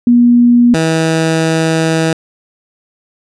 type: tone pair in turn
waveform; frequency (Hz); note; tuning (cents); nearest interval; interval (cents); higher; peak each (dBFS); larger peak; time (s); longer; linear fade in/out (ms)
sine / 15% pulse; 240.6 / 161.57; B3 / E3; -45 / -34; perfect fifth; 689; first; -4; neither; 0.07-0.74 / 0.74-2.13; second; 2
effects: resampled to 22050 Hz